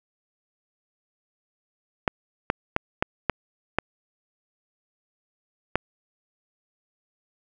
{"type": "clicks", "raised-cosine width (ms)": 0.5, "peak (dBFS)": -5, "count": 7, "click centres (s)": [2.078, 2.501, 2.764, 3.025, 3.297, 3.786, 5.756], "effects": []}